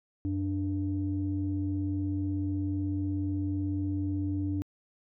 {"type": "tone pair together", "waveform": "sine", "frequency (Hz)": [92.5, 293.7], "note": ["F#2", "D4"], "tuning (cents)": [0, 0], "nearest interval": "octave + minor sixth", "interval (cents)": 2000, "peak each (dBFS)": [-30, -30], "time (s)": [0.25, 4.62], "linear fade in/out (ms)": 0, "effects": ["tanh soft clip ceiling -21 dBFS"]}